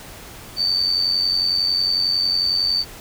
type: tone with amplitude modulation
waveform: sine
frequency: 4567 Hz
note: D8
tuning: 49 cents flat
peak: -14 dBFS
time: 0.56-2.85 s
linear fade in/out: 50 ms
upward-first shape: sine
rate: 91 Hz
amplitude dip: 60%
effects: pink hiss -39 dBFS RMS until 3 s